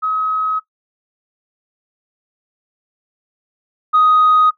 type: tone pair in turn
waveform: sine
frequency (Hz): 1274 / 1249.9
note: D#6 / D#6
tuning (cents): +41 / +7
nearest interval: unison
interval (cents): 34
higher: first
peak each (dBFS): -15 / -7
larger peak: second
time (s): 0.02-0.6 / 3.93-4.51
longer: neither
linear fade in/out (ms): 20
effects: noise-tail reverb RT60 0.1 s tail -18 dB re dry + tanh soft clip ceiling -5 dBFS